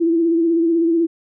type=tone with vibrato; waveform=sine; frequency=333 Hz; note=E4; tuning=18 cents sharp; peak=-13 dBFS; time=0-1.07 s; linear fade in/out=20 ms; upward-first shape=sine; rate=16 Hz; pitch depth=44 cents each way; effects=none